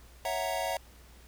square chord, F# dominant seventh, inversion second, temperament equal, 554.4 / 659.3 / 740 / 932.3 Hz, C#5 / E5 / F#5 / A#5, 0 / 0 / 0 / 0 cents, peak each -38 / -35 / -36 / -38 dBFS, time 0.25-0.77 s, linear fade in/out 2 ms, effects added 60 Hz sine -53 dBFS peak until 1.27 s + pink hiss -58 dBFS RMS until 1.27 s

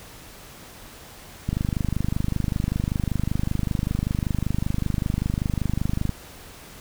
click train, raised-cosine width 5 ms, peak -11 dBFS, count 117, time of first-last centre 1.49-6.093 s, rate 25.2 Hz, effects pink hiss -44 dBFS RMS until 6.8 s

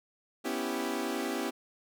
sawtooth chord, C# half-diminished seventh, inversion third, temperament equal, 246.9 / 277.2 / 329.6 / 392 Hz, B3 / C#4 / E4 / G4, 0 / 0 / 0 / 0 cents, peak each -33 dBFS, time 0.44-1.51 s, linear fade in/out 20 ms, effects none

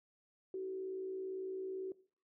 sine tone with frequency modulation, 378.4 Hz, F#4, 39 cents sharp, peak -38 dBFS, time 0.54-1.92 s, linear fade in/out 2 ms, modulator 57.9 Hz, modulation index 0.35, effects noise-tail reverb RT60 0.4 s tail -18 dB re dry

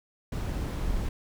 brown noise, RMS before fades -30 dBFS, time 0.32-1.09 s, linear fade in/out 5 ms, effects none

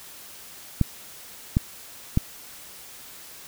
clicks, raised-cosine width 5 ms, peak -6 dBFS, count 3, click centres 0.813 / 1.569 / 2.174 s, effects white hiss -44 dBFS RMS until 3.47 s

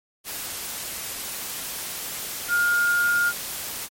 sine tone in noise, 1417 Hz, F6, 25 cents sharp, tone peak -18 dBFS, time 2.48-3.33 s, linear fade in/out 50 ms, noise white, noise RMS -32 dBFS, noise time 0.24-3.89 s, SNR +11 dB, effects MP3 64 kbps

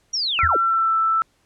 sine linear sweep, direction down, 5820 to 246.9 Hz, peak -20 dBFS, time 0.13-0.57 s, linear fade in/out 10 ms
sine tone with pitch glide, 1352 to 1324.2 Hz, E6 to E6, +43 to +7 cents, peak -16 dBFS, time 0.39-1.22 s, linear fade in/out 0 ms, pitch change -36 cents, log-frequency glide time 0.61-0.96 s
sine tone with exponential decay, 82.41 Hz, E2, in tune, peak -18 dBFS, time 0.43-0.59 s, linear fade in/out 5 ms, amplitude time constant 34 ms
effects pink hiss -63 dBFS RMS until 1.45 s + low-pass 10000 Hz 12 dB/octave

